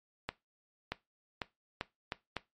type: accelerating click train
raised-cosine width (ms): 0.3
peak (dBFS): -18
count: 6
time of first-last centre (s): 0.29-2.367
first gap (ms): 630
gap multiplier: 0.79
effects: noise-tail reverb RT60 0.2 s tail -18 dB re dry + MP3 48 kbps